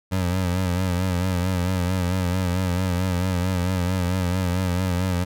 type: tone with vibrato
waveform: 25% pulse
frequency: 90.9 Hz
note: F#2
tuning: 30 cents flat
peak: -17 dBFS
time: 0.11-5.25 s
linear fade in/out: 20 ms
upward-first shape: sine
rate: 4.5 Hz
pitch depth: 67 cents each way
effects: none